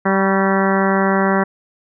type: harmonic tone with a mistuned harmonic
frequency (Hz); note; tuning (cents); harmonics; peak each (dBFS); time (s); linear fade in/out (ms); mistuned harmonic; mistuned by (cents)
194; G3; -18; 1 / 2 / 3 / 4 / 5 / 6 / 7 / 8 / 9 / 10; -17 / -20 / -22 / -23 / -24 / -25 / -25 / -26 / -27 / -27; 0.05-1.44; 10; 6; -44
effects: none